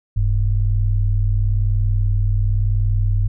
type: tone pair together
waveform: sine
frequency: 40.45 / 101.4 Hz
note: E1 / G#2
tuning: -32 / -41 cents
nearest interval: octave + major third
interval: 1591 cents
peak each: -17 dBFS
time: 0.16-3.28 s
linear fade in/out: 10 ms
effects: none